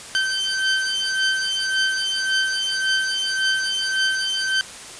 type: beating tone pair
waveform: 20% pulse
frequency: 1546 / 1547.8 Hz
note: G6 / G6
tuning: -24 / -22 cents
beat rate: 1.8 Hz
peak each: -18 dBFS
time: 0.15-4.61 s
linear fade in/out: 0 ms
effects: white hiss -37 dBFS RMS until 4.99 s + resampled to 22050 Hz